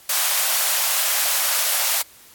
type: high-pass noise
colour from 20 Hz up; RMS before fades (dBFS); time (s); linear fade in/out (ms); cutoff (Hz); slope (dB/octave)
white; -20; 0.09-2.02; 5; 560; 48
effects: white hiss -48 dBFS RMS until 2.34 s + AAC 64 kbps